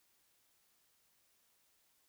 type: silence
effects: white hiss -74 dBFS RMS until 2.08 s